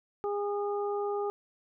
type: harmonic tone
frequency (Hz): 408.3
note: G#4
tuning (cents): -29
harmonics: 1 / 2 / 3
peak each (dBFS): -30 / -36 / -40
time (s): 0.24-1.3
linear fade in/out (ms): 0
effects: none